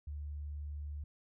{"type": "tone", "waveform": "sine", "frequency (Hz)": 73.42, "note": "D2", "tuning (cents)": 0, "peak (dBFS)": -39, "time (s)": [0.07, 1.04], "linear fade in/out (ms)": 5, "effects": []}